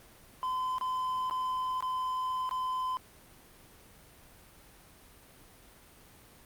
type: tone with dropouts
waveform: triangle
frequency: 1022 Hz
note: C6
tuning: 41 cents flat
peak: -28 dBFS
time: 0.43-2.97 s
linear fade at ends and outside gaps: 0 ms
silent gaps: 0.783-0.811 / 1.298-1.31 / 1.806-1.825 / 2.492-2.511 s
effects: pink hiss -56 dBFS RMS until 6.45 s + Opus 32 kbps